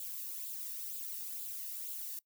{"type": "noise with flanger", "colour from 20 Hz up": "violet", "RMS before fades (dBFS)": -42, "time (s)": [0, 2.19], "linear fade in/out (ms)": 2, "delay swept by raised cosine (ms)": [0.25, 1.12], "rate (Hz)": 2.1, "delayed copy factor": 0.5, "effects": ["noise-tail reverb RT60 0.1 s tail -21 dB re dry"]}